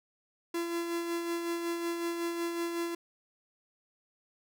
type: tone with tremolo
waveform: 45% pulse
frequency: 340 Hz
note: F4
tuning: 46 cents flat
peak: -30 dBFS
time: 0.54-2.95 s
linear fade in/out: 5 ms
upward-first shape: sine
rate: 5.4 Hz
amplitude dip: 40%
effects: none